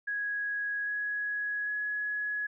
sine tone with pitch steps, 1661.2 / 1672.8 / 1684.4 Hz, G#6 / G#6 / G#6, 0 / +12 / +24 cents, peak -30 dBFS, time 0.07-2.47 s, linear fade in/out 10 ms, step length 800 ms, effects none

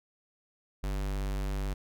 square tone, 49 Hz, G1, in tune, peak -31 dBFS, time 0.83-1.74 s, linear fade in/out 10 ms, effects none

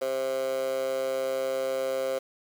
15% pulse tone with high-pass filter, 132.4 Hz, C3, 21 cents sharp, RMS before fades -29 dBFS, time 0.01-2.19 s, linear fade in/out 10 ms, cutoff 530 Hz, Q 4.8, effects 8-bit

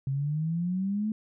sine exponential sweep, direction up, 133 to 220 Hz, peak -26 dBFS, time 0.07-1.12 s, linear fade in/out 2 ms, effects none

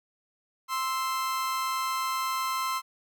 40% pulse tone pair together, 1046.5 / 1318.5 Hz, C6 / E6, 0 / 0 cents, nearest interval major third, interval 400 cents, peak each -28 / -32 dBFS, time 0.68-2.82 s, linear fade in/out 50 ms, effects none

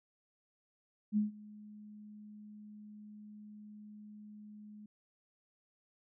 sine tone with ADSR envelope, 210.3 Hz, G#3, 22 cents sharp, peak -26 dBFS, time 1.12-4.86 s, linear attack 50 ms, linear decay 140 ms, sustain -23 dB, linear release 4 ms, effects none

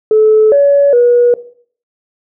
sine tone with pitch steps, 433.1 / 566 / 483.1 Hz, A4 / C#5 / B4, -27 / +36 / -38 cents, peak -4 dBFS, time 0.11-1.34 s, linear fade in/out 2 ms, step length 410 ms, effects noise-tail reverb RT60 0.5 s tail -17 dB re dry + tanh soft clip ceiling 0 dBFS

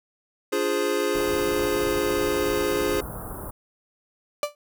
square chord, D half-diminished seventh, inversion none, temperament equal, 293.7 / 349.2 / 415.3 / 523.3 Hz, D4 / F4 / Ab4 / C5, 0 / 0 / 0 / 0 cents, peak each -32 / -29 / -26 / -29 dBFS, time 0.52-3.01 s, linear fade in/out 10 ms
pink band-stop noise, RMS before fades -35 dBFS, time 1.14-3.51 s, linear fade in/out 10 ms, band 1400 to 9800 Hz, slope 48 dB/octave
35% pulse tone with exponential decay, 587.3 Hz, D5, in tune, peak -17 dBFS, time 4.43-4.55 s, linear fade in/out 1 ms, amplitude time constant 24 ms
effects none

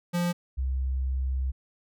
square / sine tone pair in turn, 174.61 / 65.4 Hz, F3 / C2, 0 / 0 cents, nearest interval octave + perfect fourth, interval 1700 cents, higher first, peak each -25 dBFS, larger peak neither, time 0.13-0.33 / 0.57-1.52 s, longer second, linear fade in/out 20 ms, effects none

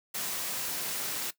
white high-pass noise, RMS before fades -34 dBFS, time 0.14-1.31 s, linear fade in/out 10 ms, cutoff 120 Hz, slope 12 dB/octave, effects noise-tail reverb RT60 0.1 s tail -17 dB re dry

